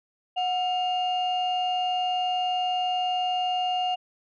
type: tone pair together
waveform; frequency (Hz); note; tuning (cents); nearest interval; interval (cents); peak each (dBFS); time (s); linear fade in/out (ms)
sine; 731.6 / 2820; F#5 / F7; -20 / +16; octave + major seventh; 2336; -23 / -29; 0.36-3.96; 20
effects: tanh soft clip ceiling -19 dBFS